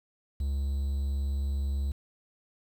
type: tone with quantisation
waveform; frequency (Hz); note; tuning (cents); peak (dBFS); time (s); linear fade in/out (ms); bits
triangle; 69.3; C#2; 0; -25; 0.4-1.92; 5; 9
effects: none